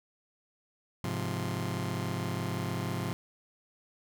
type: chord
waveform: sawtooth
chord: F minor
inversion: first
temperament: just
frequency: 104.77 / 130.96 / 174.61 Hz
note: Ab2 / C3 / F3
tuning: +16 / +2 / 0 cents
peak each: -32 dBFS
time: 1.04-3.13 s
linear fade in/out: 0 ms
effects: none